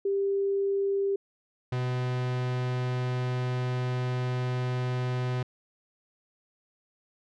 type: tone pair in turn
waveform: sine / 45% pulse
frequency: 395.5 / 125.73 Hz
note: G4 / B2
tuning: +15 / +31 cents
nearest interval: octave + minor sixth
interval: 1984 cents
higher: first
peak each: -24 / -27 dBFS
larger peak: first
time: 0.05-1.16 / 1.72-5.43 s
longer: second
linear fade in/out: 5 ms
effects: low-pass 4000 Hz 12 dB/octave